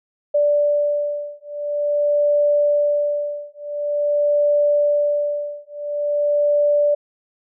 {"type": "beating tone pair", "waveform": "sine", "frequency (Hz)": [585, 585.47], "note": ["D5", "D5"], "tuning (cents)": [-7, -5], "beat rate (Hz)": 0.47, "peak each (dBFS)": -19, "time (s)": [0.34, 6.95], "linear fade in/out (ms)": 10, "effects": []}